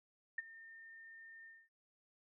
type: tone with ADSR envelope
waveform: sine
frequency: 1814 Hz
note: A#6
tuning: 48 cents flat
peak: -34 dBFS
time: 0.38-1.69 s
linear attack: 5 ms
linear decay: 23 ms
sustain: -19 dB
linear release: 230 ms
effects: none